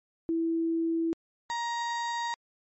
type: tone pair in turn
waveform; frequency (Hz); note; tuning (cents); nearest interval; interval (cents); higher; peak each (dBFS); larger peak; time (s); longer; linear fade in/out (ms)
sine / 35% pulse; 329.6 / 940.6; E4 / A#5; 0 / +15; octave + tritone; 1815; second; -25 / -28; first; 0.29-1.13 / 1.5-2.34; neither; 0
effects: MP3 32 kbps